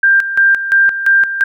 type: tone with tremolo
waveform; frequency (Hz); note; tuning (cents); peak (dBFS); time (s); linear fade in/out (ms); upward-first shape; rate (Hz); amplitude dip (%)
sine; 1588; G6; +22; -6; 0.03-1.44; 5; square; 2.9; 70
effects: none

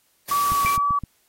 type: noise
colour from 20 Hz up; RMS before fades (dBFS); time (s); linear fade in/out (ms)
white; -31; 0.28-0.77; 10
type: tone with vibrato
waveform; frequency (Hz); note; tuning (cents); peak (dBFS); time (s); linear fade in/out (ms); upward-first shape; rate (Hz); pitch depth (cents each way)
sine; 1141; C#6; +50; -18; 0.31-0.99; 5; sine; 2.2; 12
type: click train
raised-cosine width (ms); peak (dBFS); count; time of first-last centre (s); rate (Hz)
5; -19; 5; 0.52-1.037; 7.74
type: tone with exponential decay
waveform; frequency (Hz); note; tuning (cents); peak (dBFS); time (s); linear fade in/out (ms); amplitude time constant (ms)
sine; 2330; D7; -14; -19; 0.66-0.83; 0; 36
effects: white hiss -64 dBFS RMS until 1.28 s + AAC 48 kbps

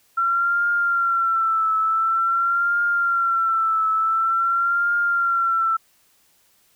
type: tone with vibrato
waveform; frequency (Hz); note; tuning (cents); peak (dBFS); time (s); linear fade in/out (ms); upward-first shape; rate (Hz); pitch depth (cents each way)
sine; 1356; E6; +49; -17; 0.17-5.77; 10; triangle; 0.47; 68
effects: white hiss -60 dBFS RMS until 6.75 s

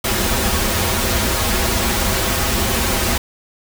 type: noise with comb filter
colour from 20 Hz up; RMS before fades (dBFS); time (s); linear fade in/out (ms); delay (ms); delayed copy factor
pink; -18; 0.04-3.18; 5; 6.8; -0.85
effects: none

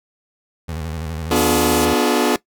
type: tone with vibrato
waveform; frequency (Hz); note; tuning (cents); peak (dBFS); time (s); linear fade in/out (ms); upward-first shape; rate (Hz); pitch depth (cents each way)
25% pulse; 80; D#2; +49; -21; 0.68-1.94; 10; square; 12; 73
type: chord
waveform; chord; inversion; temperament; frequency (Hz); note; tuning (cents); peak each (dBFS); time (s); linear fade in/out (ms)
sawtooth; B diminished seventh; none; just; 246.9 / 296.3 / 355.6 / 426.7; B3 / D4 / F4 / Ab4; 0 / +15 / +31 / +47; -16; 1.31-2.36; 2
type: band-pass noise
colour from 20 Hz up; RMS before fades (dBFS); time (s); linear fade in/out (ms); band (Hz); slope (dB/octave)
pink; -27; 1.36-1.85; 0; 5400 to 15000; 24
effects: noise-tail reverb RT60 0.1 s tail -19 dB re dry

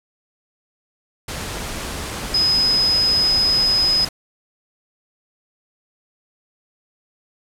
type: tone in noise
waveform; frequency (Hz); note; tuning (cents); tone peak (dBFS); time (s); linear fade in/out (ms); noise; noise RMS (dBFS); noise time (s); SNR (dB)
sine; 5050; D#8; +25; -14; 2.34-4.05; 5; pink; -28; 1.28-4.09; +11
effects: low-pass 11000 Hz 12 dB/octave

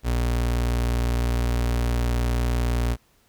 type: tone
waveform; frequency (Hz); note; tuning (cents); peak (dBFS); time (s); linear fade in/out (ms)
35% pulse; 59.6; A#1; +39; -19; 0.03-2.97; 50
effects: pink hiss -62 dBFS RMS until 3.28 s

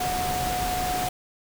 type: tone in noise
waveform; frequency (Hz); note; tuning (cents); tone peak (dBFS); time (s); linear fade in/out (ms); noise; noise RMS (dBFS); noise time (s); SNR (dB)
sine; 729; F#5; -26; -26; 0-1.09; 5; pink; -30; 0-1.09; +1
effects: none

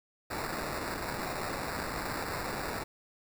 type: noise with sample-and-hold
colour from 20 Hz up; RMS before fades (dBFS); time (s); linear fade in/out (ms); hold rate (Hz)
violet; -36; 0.3-2.84; 10; 3150
effects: none

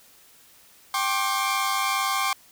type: chord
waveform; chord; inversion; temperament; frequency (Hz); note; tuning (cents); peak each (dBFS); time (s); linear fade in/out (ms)
sawtooth; G suspended fourth; none; equal with one note detuned; 784 / 1072.8 / 1174.7; G5 / C6 / D6; 0 / +43 / 0; -25 / -22 / -24; 0.94-2.33; 2
effects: white hiss -54 dBFS RMS until 2.51 s

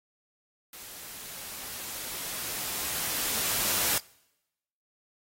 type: noise with level ramp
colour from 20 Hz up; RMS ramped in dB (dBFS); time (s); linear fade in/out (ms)
white; -45 to -26; 0.73-3.98; 2
effects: noise-tail reverb RT60 0.9 s tail -24 dB re dry + AAC 48 kbps

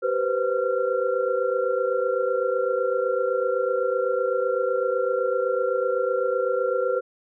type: tone cluster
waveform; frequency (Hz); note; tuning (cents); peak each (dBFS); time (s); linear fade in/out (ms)
sine; 385.8 / 489.1 / 517 / 1375; G4 / B4 / C5 / F6; -28 / -17 / -21 / -27; -29 / -25 / -24 / -31; 0.02-7.01; 20
effects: none

